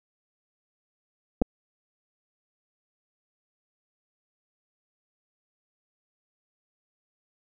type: clicks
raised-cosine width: 2 ms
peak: -10 dBFS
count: 2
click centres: 1.417 / 1.421 s
effects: none